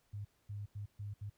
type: tone bursts at uneven times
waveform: sine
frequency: 102.5 Hz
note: G#2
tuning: 22 cents flat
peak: -40 dBFS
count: 5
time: 0.13-0.25 / 0.49-0.66 / 0.75-0.86 / 0.99-1.14 / 1.21-1.3 s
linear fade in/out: 10 ms
effects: pink hiss -75 dBFS RMS until 1.37 s